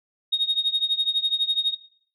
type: tone with tremolo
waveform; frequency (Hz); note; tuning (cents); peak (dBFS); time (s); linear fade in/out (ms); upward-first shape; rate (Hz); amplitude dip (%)
sine; 3729; A#7; 0; -15; 0.32-1.75; 10; triangle; 12; 95
effects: noise-tail reverb RT60 0.6 s tail -18 dB re dry + tanh soft clip ceiling -14 dBFS